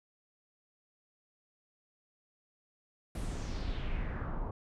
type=noise with low-pass filter sweep; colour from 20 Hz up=brown; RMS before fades=-36 dBFS; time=3.15-4.51 s; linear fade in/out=2 ms; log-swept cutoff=11000 to 850 Hz; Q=2.8; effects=none